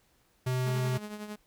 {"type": "tone", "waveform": "square", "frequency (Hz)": 127.6, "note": "C3", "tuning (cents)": -43, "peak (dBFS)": -28, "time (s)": [0.46, 0.98], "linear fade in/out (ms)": 10}
{"type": "tone with tremolo", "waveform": "sawtooth", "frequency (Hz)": 210, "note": "G#3", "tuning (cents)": 19, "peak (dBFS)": -32, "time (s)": [0.66, 1.36], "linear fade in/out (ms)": 5, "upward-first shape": "triangle", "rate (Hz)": 11, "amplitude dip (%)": 65}
{"effects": ["pink hiss -68 dBFS RMS until 1.46 s"]}